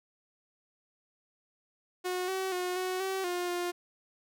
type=tone with pitch steps; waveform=sawtooth; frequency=363.9 / 379.5 / 361.5 / 369.6 / 382.6 / 355.1 / 352.6 Hz; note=F#4 / F#4 / F#4 / F#4 / G4 / F4 / F4; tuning=-29 / +44 / -40 / -2 / -42 / +29 / +17 cents; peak=-27 dBFS; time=2.04-3.72 s; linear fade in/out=20 ms; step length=240 ms; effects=none